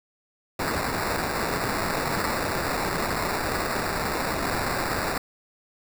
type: noise with sample-and-hold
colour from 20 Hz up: white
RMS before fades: -27 dBFS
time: 0.59-5.18 s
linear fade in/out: 5 ms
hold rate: 3150 Hz
effects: none